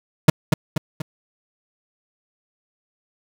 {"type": "tone with echo", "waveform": "40% pulse", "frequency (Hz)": 155.56, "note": "D#3", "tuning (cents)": 0, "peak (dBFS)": -5, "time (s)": [0.28, 0.3], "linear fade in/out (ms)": 5, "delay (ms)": 240, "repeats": 3, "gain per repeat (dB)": -6, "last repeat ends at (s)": 1.02, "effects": []}